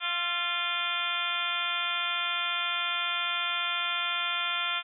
harmonic tone with a mistuned harmonic, 349.2 Hz, F4, in tune, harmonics 2 / 3 / 4 / 5 / 6 / 7 / 8 / 9 / 10, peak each -42 / -39 / -33 / -40 / -39 / -34 / -41 / -35 / -34 dBFS, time 0-4.83 s, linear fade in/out 50 ms, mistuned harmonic 4, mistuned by -29 cents, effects none

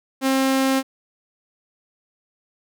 sawtooth tone, 266.5 Hz, C4, 32 cents sharp, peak -13 dBFS, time 0.21-0.83 s, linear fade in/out 50 ms, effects none

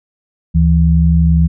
sine tone pair together, 73.39 / 164.9 Hz, D2 / E3, -1 / +1 cents, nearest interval octave + major second, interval 1402 cents, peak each -10 dBFS, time 0.54-1.48 s, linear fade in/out 20 ms, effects none

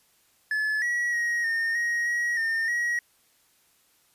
triangle tone with pitch steps, 1722 / 1923 / 1889 / 1829 / 1884 / 1903 / 1815 / 1905 Hz, A6 / B6 / A#6 / A#6 / A#6 / A#6 / A#6 / A#6, -38 / -47 / +22 / -33 / +18 / +35 / -47 / +37 cents, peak -22 dBFS, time 0.51-2.99 s, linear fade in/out 2 ms, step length 310 ms, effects white hiss -64 dBFS RMS until 4.14 s + resampled to 32000 Hz

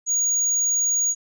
sine tone, 6720 Hz, G#8, 19 cents sharp, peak -16 dBFS, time 0.06-1.15 s, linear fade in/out 50 ms, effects tanh soft clip ceiling -17 dBFS

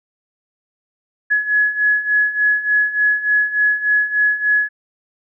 sine beating tone pair, 1689 / 1692.4 Hz, G#6 / G#6, +29 / +32 cents, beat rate 3.4 Hz, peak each -19 / -15 dBFS, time 1.3-4.69 s, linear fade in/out 20 ms, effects none

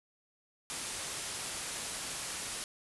white low-pass noise, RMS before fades -40 dBFS, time 0.7-2.64 s, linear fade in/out 0 ms, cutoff 11000 Hz, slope 96 dB/octave, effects none

